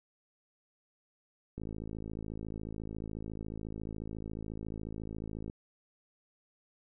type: click train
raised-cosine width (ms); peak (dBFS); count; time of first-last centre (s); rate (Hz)
3; -28; 213; 1.58-5.499; 54.1
effects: none